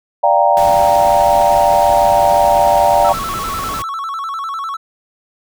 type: chord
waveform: sine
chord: G minor seventh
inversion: second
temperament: equal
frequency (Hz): 587.3 / 698.5 / 784 / 932.3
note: D5 / F5 / G5 / Bb5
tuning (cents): 0 / 0 / 0 / 0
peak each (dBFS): -14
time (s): 0.23-3.13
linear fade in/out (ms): 10
type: noise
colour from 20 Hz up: pink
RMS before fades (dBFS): -26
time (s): 0.57-3.82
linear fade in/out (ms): 0
type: tone with vibrato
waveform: triangle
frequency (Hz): 1213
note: D#6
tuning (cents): -44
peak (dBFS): -18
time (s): 3.04-4.77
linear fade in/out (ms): 10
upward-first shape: square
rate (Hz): 10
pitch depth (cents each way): 150
effects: none